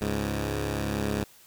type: tone pair together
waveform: 10% pulse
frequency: 69.85 / 104.3 Hz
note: C#2 / G#2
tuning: +14 / +8 cents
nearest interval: perfect fifth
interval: 694 cents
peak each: -22 dBFS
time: 0.01-1.24 s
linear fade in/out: 5 ms
effects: white hiss -55 dBFS RMS until 1.46 s